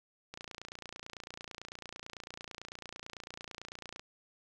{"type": "click train", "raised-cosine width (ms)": 0.2, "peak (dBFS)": -26, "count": 107, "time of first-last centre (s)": [0.34, 3.995], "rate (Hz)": 29, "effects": []}